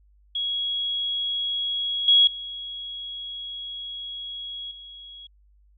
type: tone with level steps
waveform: sine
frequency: 3322 Hz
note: G#7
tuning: in tune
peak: -24 / -13 / -32 / -40 dBFS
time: 0.35-5.27 s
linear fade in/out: 5 ms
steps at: 2.08 / 2.27 / 4.71 s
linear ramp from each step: 2 ms
effects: added 50 Hz sine -55 dBFS peak until 5.77 s